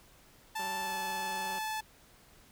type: tone with pitch glide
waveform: sawtooth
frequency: 880 to 868.9 Hz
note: A5 to A5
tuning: 0 to -22 cents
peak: -30 dBFS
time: 0.55-1.81 s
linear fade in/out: 10 ms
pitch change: -22 cents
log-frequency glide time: 0.79-0.95 s
type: tone with vibrato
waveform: 10% pulse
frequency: 190 Hz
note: F#3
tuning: 46 cents sharp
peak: -35 dBFS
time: 0.59-1.59 s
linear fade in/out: 5 ms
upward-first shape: triangle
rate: 20 Hz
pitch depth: 70 cents each way
effects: pink hiss -60 dBFS RMS until 2.51 s